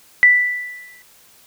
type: tone with exponential decay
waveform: sine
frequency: 1975.5 Hz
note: B6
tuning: in tune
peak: -5 dBFS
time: 0.23-1.02 s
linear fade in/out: 0 ms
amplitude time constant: 170 ms
effects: white hiss -50 dBFS RMS until 1.46 s